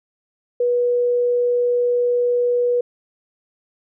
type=tone; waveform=sine; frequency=486.5 Hz; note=B4; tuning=26 cents flat; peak=-15 dBFS; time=0.6-2.81 s; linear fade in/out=5 ms; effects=none